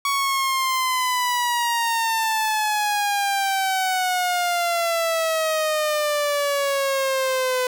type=exponential sweep; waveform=sawtooth; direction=down; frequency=1122 to 503 Hz; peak=-16 dBFS; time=0.05-7.67 s; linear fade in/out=2 ms; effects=none